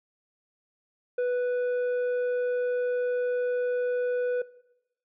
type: tone with tanh clipping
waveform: sine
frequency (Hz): 493.6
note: B4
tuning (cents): -1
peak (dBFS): -25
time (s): 1.18-4.42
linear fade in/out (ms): 5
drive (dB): 6
effects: noise-tail reverb RT60 0.9 s tail -20 dB re dry